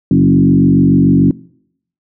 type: tone with frequency modulation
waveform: sine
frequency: 220 Hz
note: A3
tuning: in tune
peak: -6 dBFS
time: 0.11-1.31 s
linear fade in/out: 2 ms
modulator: 46.9 Hz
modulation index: 1.9
effects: noise-tail reverb RT60 0.7 s tail -23 dB re dry